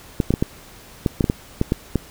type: clicks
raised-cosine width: 3 ms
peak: -4 dBFS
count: 11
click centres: 0.202 / 0.306 / 0.339 / 0.425 / 1.062 / 1.208 / 1.242 / 1.299 / 1.614 / 1.721 / 1.957 s
effects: pink hiss -44 dBFS RMS until 2.1 s